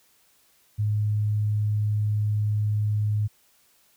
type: tone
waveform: sine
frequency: 105.4 Hz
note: G#2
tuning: 26 cents sharp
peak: -21 dBFS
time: 0.78-3.28 s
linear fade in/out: 20 ms
effects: white hiss -62 dBFS RMS until 3.96 s